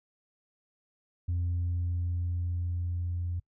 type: tone with level ramp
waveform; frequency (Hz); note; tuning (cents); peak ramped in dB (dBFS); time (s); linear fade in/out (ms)
sine; 87.31; F2; 0; -25 to -29; 1.28-3.4; 10
effects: noise-tail reverb RT60 0.1 s tail -25 dB re dry + tanh soft clip ceiling -25 dBFS